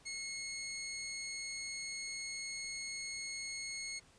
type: tone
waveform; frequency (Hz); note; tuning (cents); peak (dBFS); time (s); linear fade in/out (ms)
15% pulse; 2172; C#7; -36; -34; 0.05-4; 20
effects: pink hiss -64 dBFS RMS until 4.18 s + resampled to 22050 Hz

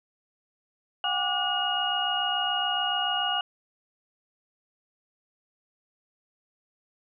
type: tone cluster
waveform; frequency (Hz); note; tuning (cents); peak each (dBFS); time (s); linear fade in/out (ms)
sine; 730 / 797 / 1169 / 1449 / 2873; F#5 / G5 / D6 / F#6 / F7; -24 / +28 / -8 / -37 / +48; -32 / -32 / -35 / -33 / -27; 1.04-3.41; 2
effects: none

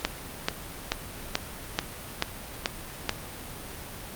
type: click train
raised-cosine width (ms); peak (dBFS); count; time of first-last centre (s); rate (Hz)
0.2; -6; 8; 0.05-3.093; 2.3
effects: pink hiss -40 dBFS RMS until 4.15 s + Opus 48 kbps

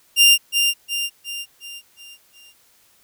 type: tone with echo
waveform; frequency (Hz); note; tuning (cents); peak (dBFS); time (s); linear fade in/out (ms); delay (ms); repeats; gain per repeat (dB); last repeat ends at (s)
sawtooth; 2794; F7; 0; -6; 0.16-0.38; 50; 360; 6; -6; 2.54
effects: white hiss -57 dBFS RMS until 3.03 s

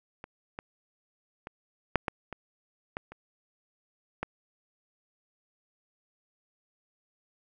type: clicks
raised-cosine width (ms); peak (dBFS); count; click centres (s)
0.5; -26 / -22 / -24 / -7 / -14 / -23 / -18 / -30 / -16; 9; 0.241 / 0.589 / 1.471 / 1.957 / 2.082 / 2.327 / 2.969 / 3.12 / 4.23
effects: none

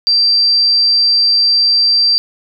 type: tone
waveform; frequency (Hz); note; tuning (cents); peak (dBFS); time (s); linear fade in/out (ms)
sine; 4699; D8; 0; -8; 0.07-2.18; 0
effects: none

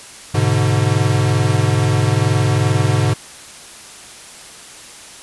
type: chord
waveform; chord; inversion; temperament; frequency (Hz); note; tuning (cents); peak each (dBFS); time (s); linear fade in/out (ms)
square; G# diminished; none; equal with one note detuned; 103.83 / 126.14 / 146.83; G#2 / B2 / D3; 0 / +37 / 0; -17 / -18 / -20; 0.34-3.14; 10
effects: white hiss -37 dBFS RMS until 5.22 s + resampled to 24000 Hz

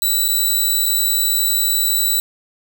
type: tone with dropouts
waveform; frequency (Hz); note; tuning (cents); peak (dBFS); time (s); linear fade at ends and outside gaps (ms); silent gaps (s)
5% pulse; 3951; B7; 0; -7; 0.02-2.2; 1; 0.281-0.286 / 0.857-0.861
effects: 7-bit

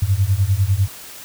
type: beating tone pair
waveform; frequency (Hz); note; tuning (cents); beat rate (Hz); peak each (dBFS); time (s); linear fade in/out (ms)
sine; 92.5 / 102.5; F#2 / G#2; 0 / -22; 10; -17; 0.02-0.88; 5
effects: white hiss -37 dBFS RMS until 1.24 s

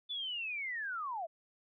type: linear sweep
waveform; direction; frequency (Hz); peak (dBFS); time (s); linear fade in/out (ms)
sine; down; 3509 to 617; -36; 0.09-1.27; 20
effects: none

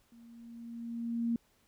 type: tone with level ramp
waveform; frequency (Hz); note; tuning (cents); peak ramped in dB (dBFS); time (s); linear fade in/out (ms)
sine; 233.1; A#3; 0; -54 to -27; 0.12-1.36; 2
effects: pink hiss -70 dBFS RMS until 1.67 s

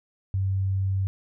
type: tone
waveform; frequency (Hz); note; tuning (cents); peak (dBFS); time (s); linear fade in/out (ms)
sine; 96.2; G2; -32; -22; 0.34-1.07; 0
effects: none

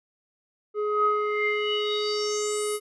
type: tone with low-pass filter sweep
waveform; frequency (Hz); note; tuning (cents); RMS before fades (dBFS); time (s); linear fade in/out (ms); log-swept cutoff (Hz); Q
square; 420; G#4; +19; -26; 0.74-2.8; 50; 870 to 11000; 7.1
effects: none

